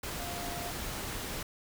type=tone in noise; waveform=sine; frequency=698.5 Hz; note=F5; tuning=in tune; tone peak=-41 dBFS; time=0.19-0.71 s; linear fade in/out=5 ms; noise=pink; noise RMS=-38 dBFS; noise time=0.03-1.43 s; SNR=-6 dB; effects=none